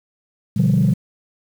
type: chord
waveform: sine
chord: G dominant seventh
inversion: first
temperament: equal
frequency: 123.47 / 146.83 / 174.61 / 196 Hz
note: B2 / D3 / F3 / G3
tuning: 0 / 0 / 0 / 0 cents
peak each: -17 dBFS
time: 0.56-0.94 s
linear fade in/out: 10 ms
effects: tanh soft clip ceiling -8 dBFS + 7-bit